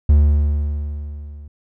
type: tone with level ramp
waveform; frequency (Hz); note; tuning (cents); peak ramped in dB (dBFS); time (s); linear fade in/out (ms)
triangle; 73.42; D2; 0; -5 to -32; 0.09-1.48; 5
effects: none